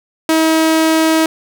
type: tone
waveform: sawtooth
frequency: 320 Hz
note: D#4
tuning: 49 cents sharp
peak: -6 dBFS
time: 0.29-1.26 s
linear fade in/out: 2 ms
effects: none